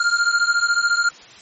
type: beating tone pair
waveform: square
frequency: 1396.9 / 1410.9 Hz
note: F6 / F6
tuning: 0 / +17 cents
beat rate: 14 Hz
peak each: -19 / -20 dBFS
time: 0-1.09 s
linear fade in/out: 5 ms
effects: white hiss -43 dBFS RMS until 1.41 s + MP3 32 kbps